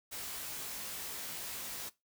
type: noise with comb filter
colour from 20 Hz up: white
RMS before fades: -42 dBFS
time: 0.11-1.9 s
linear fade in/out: 20 ms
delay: 19 ms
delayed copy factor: +0.95
effects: noise-tail reverb RT60 0.2 s tail -19 dB re dry